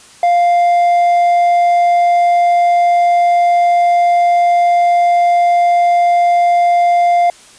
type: tone with hard clipping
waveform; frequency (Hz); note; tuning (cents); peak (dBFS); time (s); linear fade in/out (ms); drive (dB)
sine; 698.5; F5; 0; -9; 0.23-7.3; 2; 3
effects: white hiss -41 dBFS RMS until 7.58 s + resampled to 22050 Hz